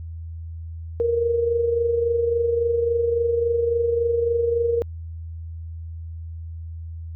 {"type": "tone with amplitude modulation", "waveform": "sine", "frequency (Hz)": 468.7, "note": "A#4", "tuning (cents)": 9, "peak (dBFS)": -16, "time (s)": [1, 4.82], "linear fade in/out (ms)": 0, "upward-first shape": "sine", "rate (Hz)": 23.6, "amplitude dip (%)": 50, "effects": ["added 82 Hz sine -31 dBFS peak until 7.15 s"]}